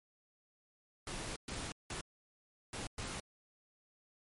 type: noise bursts at uneven times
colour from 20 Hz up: pink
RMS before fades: -42 dBFS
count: 5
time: 1.07-1.36 / 1.48-1.72 / 1.9-2.01 / 2.73-2.87 / 2.98-3.2 s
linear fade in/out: 2 ms
effects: MP3 48 kbps